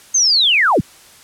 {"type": "linear sweep", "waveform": "sine", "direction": "down", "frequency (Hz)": [6480, 61.1], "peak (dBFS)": -10, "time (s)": [0.14, 0.81], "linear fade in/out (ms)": 10, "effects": ["white hiss -44 dBFS RMS until 1.23 s", "low-pass 11000 Hz 12 dB/octave"]}